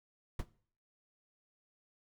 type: noise with exponential decay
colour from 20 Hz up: brown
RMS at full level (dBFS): -29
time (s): 0.39-0.47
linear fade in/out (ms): 5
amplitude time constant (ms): 16
effects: noise-tail reverb RT60 0.5 s tail -19 dB re dry